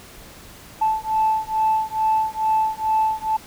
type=beating tone pair; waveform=sine; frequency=874 / 876.3 Hz; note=A5 / A5; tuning=-12 / -7 cents; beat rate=2.3 Hz; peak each=-20 dBFS; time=0.81-3.37 s; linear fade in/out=10 ms; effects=tanh soft clip ceiling -11 dBFS + pink hiss -43 dBFS RMS until 3.46 s